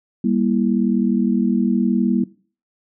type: chord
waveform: sine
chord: E diminished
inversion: first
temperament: just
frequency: 197.78 / 237.3 / 329.6 Hz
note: G3 / Bb3 / E4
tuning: +16 / +31 / 0 cents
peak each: -19 / -18 / -24 dBFS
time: 0.24-2.24 s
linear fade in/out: 5 ms
effects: noise-tail reverb RT60 0.4 s tail -19 dB re dry